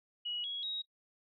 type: tone with pitch steps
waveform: sine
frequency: 2912 / 3326 / 3798 Hz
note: F#7 / G#7 / A#7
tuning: -28 / +2 / +32 cents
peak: -36 dBFS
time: 0.25-0.82 s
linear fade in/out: 10 ms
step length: 190 ms
effects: noise-tail reverb RT60 0.1 s tail -18 dB re dry